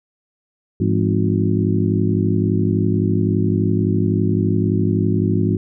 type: harmonic tone with a mistuned harmonic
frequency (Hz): 51.8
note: G#1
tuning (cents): -4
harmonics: 2 / 3 / 4 / 5 / 6 / 7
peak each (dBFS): -19 / -21 / -22 / -23 / -24 / -24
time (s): 0.8-5.57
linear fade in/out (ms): 5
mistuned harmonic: 3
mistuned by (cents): +150
effects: none